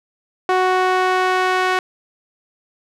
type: tone with band-pass filter sweep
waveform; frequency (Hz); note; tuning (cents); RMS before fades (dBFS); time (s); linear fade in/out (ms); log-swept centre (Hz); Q
sawtooth; 370.2; F#4; +1; -17; 0.49-1.79; 2; 920 to 1500; 0.89
effects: none